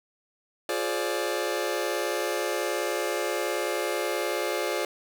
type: chord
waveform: sawtooth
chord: D half-diminished seventh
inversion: first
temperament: just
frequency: 352.4 / 422.9 / 528.6 / 587.3 Hz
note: F4 / Ab4 / C5 / D5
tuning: +16 / +31 / +18 / 0 cents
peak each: -28 dBFS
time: 0.69-4.85 s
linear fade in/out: 2 ms
effects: none